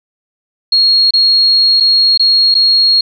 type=tone with dropouts; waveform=sine; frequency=4289 Hz; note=C8; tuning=42 cents sharp; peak=-6 dBFS; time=0.72-3.01 s; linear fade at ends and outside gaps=5 ms; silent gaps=1.108-1.136 / 1.801-1.805 / 2.176-2.195 / 2.543-2.55 s; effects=none